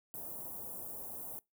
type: band-stop noise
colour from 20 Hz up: white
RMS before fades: -44 dBFS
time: 0.14-1.39 s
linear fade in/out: 0 ms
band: 870 to 11000 Hz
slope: 24 dB/octave
effects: noise-tail reverb RT60 0.2 s tail -24 dB re dry + high-pass 60 Hz 12 dB/octave

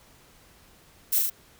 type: noise with echo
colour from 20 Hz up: violet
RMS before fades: -23 dBFS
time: 1.12-1.19 s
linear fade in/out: 10 ms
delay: 37 ms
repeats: 3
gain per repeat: -2 dB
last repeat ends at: 1.301 s
effects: pink hiss -56 dBFS RMS until 1.59 s

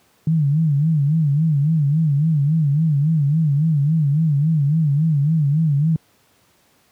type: tone with vibrato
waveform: sine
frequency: 151 Hz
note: D3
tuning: 48 cents sharp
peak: -13 dBFS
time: 0.27-5.96 s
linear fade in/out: 2 ms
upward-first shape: sine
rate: 3.6 Hz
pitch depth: 140 cents each way
effects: pink hiss -58 dBFS RMS until 6.91 s + high-pass 100 Hz 12 dB/octave

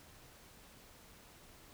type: silence
effects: pink hiss -59 dBFS RMS until 1.73 s

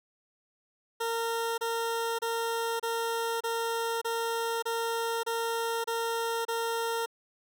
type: tone bursts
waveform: 20% pulse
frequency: 460 Hz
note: A#4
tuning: 23 cents flat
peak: -24 dBFS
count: 10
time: 1-7.061 s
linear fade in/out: 10 ms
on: 580 ms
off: 29 ms
effects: none

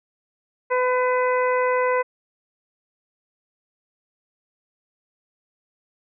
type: harmonic tone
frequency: 503 Hz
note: B4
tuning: 32 cents sharp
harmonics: 1 / 2 / 3 / 4 / 5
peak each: -20 / -23 / -30 / -29 / -37 dBFS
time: 0.7-2.03 s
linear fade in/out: 20 ms
effects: none

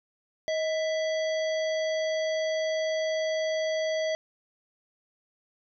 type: harmonic tone with a mistuned harmonic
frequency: 662 Hz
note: E5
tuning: 7 cents sharp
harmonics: 1 / 3 / 5 / 7 / 9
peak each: -26 / -36 / -40 / -43 / -45 dBFS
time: 0.48-4.15 s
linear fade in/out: 0 ms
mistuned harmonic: 1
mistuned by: -82 cents
effects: none

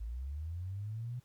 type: linear sweep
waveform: sine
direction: up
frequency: 51.91 to 125.6 Hz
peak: -37 dBFS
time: 0-1.2 s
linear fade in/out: 10 ms
effects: pink hiss -71 dBFS RMS until 1.24 s

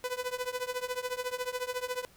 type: tone with tremolo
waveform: sawtooth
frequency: 500 Hz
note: B4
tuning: 21 cents sharp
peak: -25 dBFS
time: 0.04-2.05 s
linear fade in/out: 0 ms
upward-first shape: triangle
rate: 14 Hz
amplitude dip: 95%
effects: pink hiss -60 dBFS RMS until 2.16 s

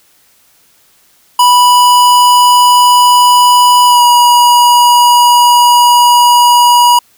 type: tone with pitch glide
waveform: square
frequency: 983 to 967.2 Hz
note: B5 to B5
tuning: -8 to -36 cents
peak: -4 dBFS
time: 1.39-6.99 s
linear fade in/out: 5 ms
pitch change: -28 cents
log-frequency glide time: 3.86-4.02 s
effects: white hiss -49 dBFS RMS until 7.17 s

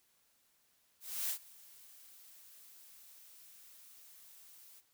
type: noise with ADSR envelope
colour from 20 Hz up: blue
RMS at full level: -35 dBFS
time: 1-4.82 s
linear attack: 300 ms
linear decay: 81 ms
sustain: -23 dB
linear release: 37 ms
effects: white hiss -73 dBFS RMS until 4.93 s

